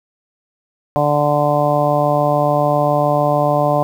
harmonic tone, 147 Hz, D3, 2 cents sharp, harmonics 1 / 2 / 3 / 4 / 5 / 6 / 7, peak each -20 / -23 / -26 / -16 / -18 / -25 / -22 dBFS, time 0.96-3.83 s, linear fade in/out 0 ms, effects 7-bit

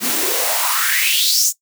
white noise with high-pass filter sweep, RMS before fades -17 dBFS, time 0-1.53 s, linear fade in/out 50 ms, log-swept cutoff 200 to 7300 Hz, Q 5, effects noise-tail reverb RT60 0.1 s tail -17 dB re dry

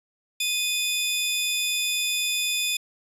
sawtooth tone pair together, 2492 / 3512 Hz, D#7 / A7, +2 / -4 cents, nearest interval tritone, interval 594 cents, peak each -23 dBFS, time 0.4-2.77 s, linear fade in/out 5 ms, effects resampled to 32000 Hz

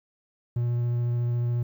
triangle tone with vibrato, 120 Hz, B2, 49 cents flat, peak -21 dBFS, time 0.56-1.63 s, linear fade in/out 5 ms, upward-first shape sine, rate 14 Hz, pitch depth 9 cents each way, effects 10-bit

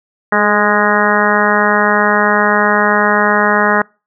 harmonic tone with a mistuned harmonic, 207.7 Hz, G#3, in tune, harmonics 1 / 2 / 3 / 4 / 5 / 6 / 7 / 8 / 9, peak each -18 / -18 / -18 / -18 / -18 / -18 / -18 / -18 / -18 dBFS, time 0.32-3.82 s, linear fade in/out 5 ms, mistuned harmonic 2, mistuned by +24 cents, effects noise-tail reverb RT60 0.3 s tail -26 dB re dry

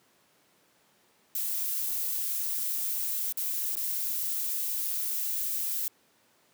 violet noise with dropouts, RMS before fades -31 dBFS, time 1.35-5.88 s, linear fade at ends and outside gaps 2 ms, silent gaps 3.325-3.373 / 3.755-3.768 s, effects pink hiss -65 dBFS RMS until 6.53 s + high-pass 200 Hz 12 dB/octave

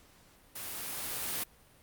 white noise with level ramp, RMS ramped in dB -41 to -34 dBFS, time 0.55-1.44 s, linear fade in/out 10 ms, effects pink hiss -61 dBFS RMS until 1.82 s + Opus 48 kbps

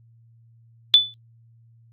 sine tone with exponential decay, 3486 Hz, A7, 17 cents flat, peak -6 dBFS, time 0.94-1.14 s, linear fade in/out 0 ms, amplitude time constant 42 ms, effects added 115 Hz sine -51 dBFS peak until 1.92 s + Opus 48 kbps

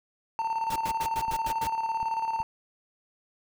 triangle tone with tremolo, 900 Hz, A5, 39 cents sharp, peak -23 dBFS, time 0.39-2.43 s, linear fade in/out 0 ms, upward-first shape square, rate 18 Hz, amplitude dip 50%
pink noise bursts, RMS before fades -36 dBFS, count 7, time 0.7-1.673 s, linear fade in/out 5 ms, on 61 ms, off 91 ms
click train, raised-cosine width 5 ms, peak -31 dBFS, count 5, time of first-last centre 0.91-2.403 s, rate 2.68 Hz
effects none

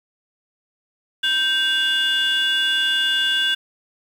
sine tone cluster, 1565 / 2850 / 3449 Hz, G6 / F7 / A7, -3 / +34 / -35 cents, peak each -20 dBFS, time 1.23-3.55 s, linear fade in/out 10 ms, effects tanh soft clip ceiling -12 dBFS + 7-bit

